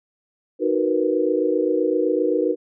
sine chord, B major seventh, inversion first, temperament equal, 311.1 / 370 / 466.2 / 493.9 Hz, D#4 / F#4 / A#4 / B4, 0 / 0 / 0 / 0 cents, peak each -23 dBFS, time 0.59-2.56 s, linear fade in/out 50 ms, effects none

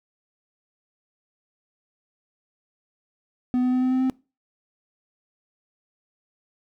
triangle tone with pitch steps, 250 / 252 / 254.1 / 256.1 / 258.2 / 260.3 Hz, B3 / B3 / B3 / C4 / C4 / C4, +21 / +35 / +49 / -37 / -23 / -9 cents, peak -17 dBFS, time 3.54-4.098 s, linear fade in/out 0 ms, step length 93 ms, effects noise-tail reverb RT60 0.3 s tail -22 dB re dry

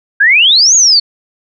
sine exponential two-way sweep, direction up then down, 1568 to 6820 to 4353 Hz, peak -4 dBFS, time 0.2-1 s, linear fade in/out 10 ms, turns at 0.75 s, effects none

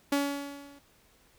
sawtooth tone with level ramp, 282.7 Hz, C#4, 34 cents sharp, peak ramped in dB -19 to -48 dBFS, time 0.12-0.79 s, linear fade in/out 5 ms, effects pink hiss -63 dBFS RMS until 1.38 s

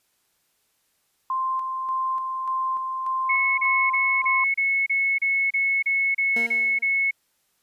sine tone with tremolo, 1046.5 Hz, C6, in tune, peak -22 dBFS, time 1.3-4.44 s, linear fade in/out 2 ms, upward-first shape square, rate 1.7 Hz, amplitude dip 35%
sine tone bursts, 2195 Hz, C#7, 18 cents flat, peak -19 dBFS, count 12, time 3.29-7.111 s, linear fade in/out 10 ms, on 290 ms, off 31 ms
20% pulse tone with exponential decay, 232.1 Hz, A#3, 7 cents flat, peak -24 dBFS, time 6.36-7.05 s, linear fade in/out 5 ms, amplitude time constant 150 ms
effects white hiss -69 dBFS RMS until 7.62 s + resampled to 32000 Hz

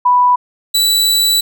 sine / sawtooth tone pair in turn, 987.8 / 3951 Hz, B5 / B7, 0 / 0 cents, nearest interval 2 octaves, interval 2400 cents, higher second, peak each -7 dBFS, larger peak neither, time 0.05-0.36 / 0.74-1.41 s, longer second, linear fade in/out 10 ms, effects none

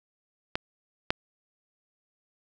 clicks, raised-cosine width 0.3 ms, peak -11 / -7 dBFS, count 2, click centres 0.555 / 1.105 s, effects none

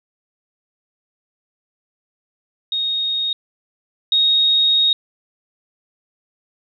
sine tone pair in turn, 3729 / 3745 Hz, A#7 / A#7, 0 / +7 cents, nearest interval unison, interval 7 cents, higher second, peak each -18 / -12 dBFS, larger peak second, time 2.72-3.33 / 4.12-4.93 s, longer second, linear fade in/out 2 ms, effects none

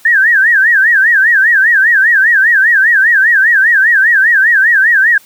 sine tone with vibrato, 1716 Hz, A6, 44 cents flat, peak -5 dBFS, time 0.05-5.18 s, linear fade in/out 5 ms, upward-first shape sine, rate 5 Hz, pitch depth 200 cents each way, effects white hiss -43 dBFS RMS until 5.25 s + high-pass 100 Hz 12 dB/octave

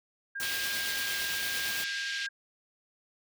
sine tone, 1609 Hz, G6, 45 cents sharp, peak -34 dBFS, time 0.35-2.29 s, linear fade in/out 10 ms
white noise with tremolo, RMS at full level -36 dBFS, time 0.4-1.84 s, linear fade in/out 0 ms, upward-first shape sine, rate 8.8 Hz, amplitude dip 30%
white band-pass noise, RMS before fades -37 dBFS, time 0.42-2.27 s, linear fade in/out 10 ms, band 2100 to 4800 Hz, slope 24 dB/octave
effects none

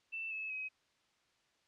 sine tone with pitch steps, 2663 / 2599 / 2537 Hz, E7 / E7 / D#7, +17 / -25 / +33 cents, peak -38 dBFS, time 0.12-0.69 s, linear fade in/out 20 ms, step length 190 ms, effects white hiss -74 dBFS RMS until 1.67 s + low-pass 5000 Hz 12 dB/octave

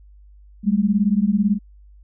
sine beating tone pair, 196 / 214 Hz, G3 / A3, 0 / -48 cents, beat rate 18 Hz, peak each -18 dBFS, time 0.63-1.59 s, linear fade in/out 50 ms, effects added 50 Hz sine -44 dBFS peak until 2.03 s

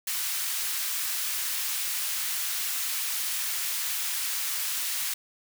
white high-pass noise, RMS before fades -30 dBFS, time 0.07-5.14 s, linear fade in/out 5 ms, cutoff 1400 Hz, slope 12 dB/octave, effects none

